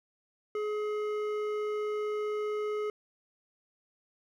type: tone with hard clipping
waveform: sine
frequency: 422.3 Hz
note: G#4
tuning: 29 cents sharp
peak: -32 dBFS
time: 0.55-2.9 s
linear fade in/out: 2 ms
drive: 10 dB
effects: none